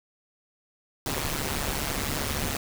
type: noise with amplitude modulation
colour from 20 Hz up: pink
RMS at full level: -26 dBFS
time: 1.06-2.57 s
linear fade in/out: 2 ms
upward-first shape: sine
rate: 143 Hz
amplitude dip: 80%
effects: none